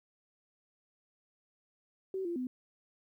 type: tone with pitch steps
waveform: sine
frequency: 381 / 343.8 / 253 Hz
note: G4 / F4 / B3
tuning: -49 / -27 / +42 cents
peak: -33 dBFS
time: 2.14-2.47 s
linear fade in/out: 2 ms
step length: 110 ms
effects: 12-bit